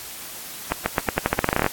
accelerating click train, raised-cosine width 0.5 ms, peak -3 dBFS, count 16, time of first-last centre 0.72-1.664 s, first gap 140 ms, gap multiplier 0.87, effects white hiss -36 dBFS RMS until 1.72 s + AAC 64 kbps

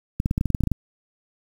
clicks, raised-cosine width 5 ms, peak -9 dBFS, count 12, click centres 0.201 / 0.259 / 0.311 / 0.379 / 0.411 / 0.457 / 0.503 / 0.548 / 0.607 / 0.637 / 0.673 / 0.717 s, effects 7-bit

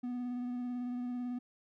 triangle tone with vibrato, 246.1 Hz, B3, 6 cents flat, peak -33 dBFS, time 0.03-1.39 s, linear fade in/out 10 ms, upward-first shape sine, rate 18 Hz, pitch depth 19 cents each way, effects none

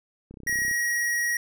click train, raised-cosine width 3 ms, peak -30 dBFS, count 14, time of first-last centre 0.31-0.712 s, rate 32.3 Hz
square tone, 1898 Hz, A#6, 31 cents sharp, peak -24 dBFS, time 0.47-1.37 s, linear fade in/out 2 ms
effects none

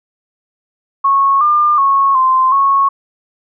sine tone with pitch steps, 1100 / 1200 / 1099 / 1041 / 1101 Hz, C#6 / D6 / C#6 / C6 / C#6, -14 / +37 / -15 / -9 / -12 cents, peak -8 dBFS, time 1.04-2.89 s, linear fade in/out 10 ms, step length 370 ms, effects none

